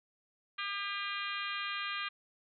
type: harmonic tone with a mistuned harmonic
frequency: 402.1 Hz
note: G4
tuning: 44 cents sharp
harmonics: 3 / 4 / 5 / 6 / 7 / 8 / 9 / 10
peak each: -40 / -42 / -44 / -42 / -45 / -44 / -50 / -47 dBFS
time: 0.58-2.09 s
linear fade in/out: 10 ms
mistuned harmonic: 5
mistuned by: -20 cents
effects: none